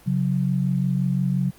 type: tone pair together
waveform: sine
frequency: 136.8 / 182.6 Hz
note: C#3 / F#3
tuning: -23 / -23 cents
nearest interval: perfect fourth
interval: 500 cents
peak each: -22 dBFS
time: 0.06-1.51 s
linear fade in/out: 20 ms
effects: pink hiss -51 dBFS RMS until 1.58 s + Opus 32 kbps